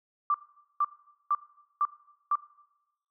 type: tone bursts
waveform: sine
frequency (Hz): 1174.7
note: D6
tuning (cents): 0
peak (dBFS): -22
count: 5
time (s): 0.3-2.355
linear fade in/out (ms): 2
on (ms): 43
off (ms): 460
effects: noise-tail reverb RT60 1.0 s tail -20 dB re dry